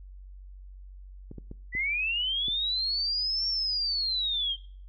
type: clicks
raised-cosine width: 3 ms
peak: -28 dBFS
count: 5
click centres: 1.314 / 1.383 / 1.514 / 1.751 / 2.483 s
type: linear two-way sweep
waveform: sine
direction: up then down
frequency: 1940 to 5500 to 3117 Hz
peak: -26 dBFS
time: 1.72-4.57 s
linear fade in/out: 50 ms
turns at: 3.48 s
effects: noise-tail reverb RT60 0.5 s tail -21 dB re dry + added 47 Hz sine -43 dBFS peak until 4.88 s